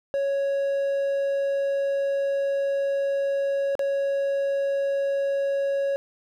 triangle tone with dropouts, 554.4 Hz, C#5, in tune, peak -20 dBFS, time 0.14-5.96 s, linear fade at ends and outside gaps 0 ms, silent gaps 3.753-3.793 s, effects none

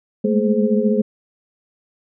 sine tone cluster, 204.3 / 212.1 / 226.6 / 421.9 / 521 Hz, G#3 / G#3 / A#3 / G#4 / C5, -28 / +37 / -49 / +27 / -7 cents, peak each -24 / -18 / -21 / -20 / -23 dBFS, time 0.24-1.02 s, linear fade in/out 10 ms, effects none

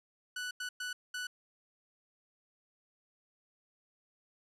sawtooth tone bursts at uneven times, 1484 Hz, F#6, 5 cents sharp, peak -33 dBFS, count 4, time 0.36-0.51 / 0.6-0.69 / 0.8-0.93 / 1.14-1.27 s, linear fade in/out 5 ms, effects low-pass 10000 Hz 12 dB/octave

